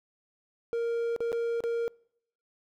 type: tone with dropouts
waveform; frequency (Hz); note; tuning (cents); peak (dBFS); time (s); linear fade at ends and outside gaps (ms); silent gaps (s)
triangle; 466.2; A#4; 0; -25; 0.73-1.88; 0; 1.163-1.205 / 1.319-1.328 / 1.605-1.638
effects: noise-tail reverb RT60 0.7 s tail -26 dB re dry